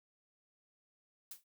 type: noise with exponential decay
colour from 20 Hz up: blue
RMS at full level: -42 dBFS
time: 1.31-1.44 s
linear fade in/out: 5 ms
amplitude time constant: 27 ms
effects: none